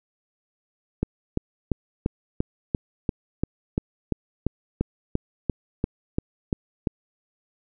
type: click train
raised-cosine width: 3 ms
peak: -9 dBFS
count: 18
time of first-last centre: 1.03-6.872 s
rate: 2.91 Hz
effects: none